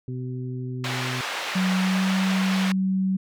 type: harmonic tone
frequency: 126.8 Hz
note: B2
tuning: 46 cents sharp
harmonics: 1 / 2 / 3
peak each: -29 / -35 / -39 dBFS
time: 0.08-1.21 s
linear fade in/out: 2 ms
type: band-pass noise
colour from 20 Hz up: white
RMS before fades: -30 dBFS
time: 0.84-2.72 s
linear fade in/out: 2 ms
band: 560 to 2800 Hz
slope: 12 dB/octave
type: tone with pitch glide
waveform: sine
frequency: 186.2 to 189.67 Hz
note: F#3 to F#3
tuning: +11 to +43 cents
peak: -20 dBFS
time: 1.55-3.17 s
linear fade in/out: 10 ms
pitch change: +32 cents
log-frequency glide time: 1.76-2.08 s
effects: none